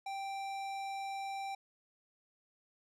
sine tone with tanh clipping, 784 Hz, G5, in tune, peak -40 dBFS, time 0.06-1.55 s, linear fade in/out 5 ms, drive 17 dB, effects none

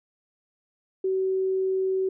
sine tone, 379.2 Hz, F#4, 43 cents sharp, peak -22 dBFS, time 1.04-2.09 s, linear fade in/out 5 ms, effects none

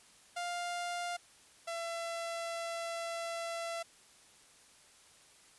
sawtooth tone pair in turn, 701 / 672.5 Hz, F5 / E5, +6 / +34 cents, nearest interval minor second, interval 72 cents, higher first, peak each -32 / -33 dBFS, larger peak first, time 0.36-1.17 / 1.67-3.83 s, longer second, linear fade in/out 10 ms, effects white hiss -61 dBFS RMS until 5.58 s + resampled to 24000 Hz

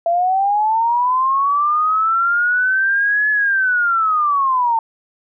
sine linear two-way sweep, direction up then down, 670 to 1715 to 893 Hz, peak -13 dBFS, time 0.06-4.79 s, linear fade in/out 2 ms, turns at 3.3 s, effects none

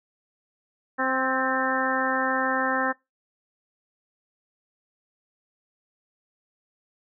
harmonic tone with a mistuned harmonic, 262 Hz, C4, 2 cents sharp, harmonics 1 / 2 / 3 / 4 / 5 / 6 / 7, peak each -30 / -30 / -30 / -30 / -30 / -30 / -30 dBFS, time 0.98-2.93 s, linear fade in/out 20 ms, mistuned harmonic 7, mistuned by -26 cents, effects noise-tail reverb RT60 0.2 s tail -22 dB re dry

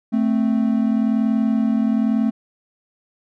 triangle tone pair together, 220.6 / 261.6 Hz, A3 / C4, +5 / 0 cents, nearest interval minor third, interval 295 cents, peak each -15 / -19 dBFS, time 0.12-2.31 s, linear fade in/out 20 ms, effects none

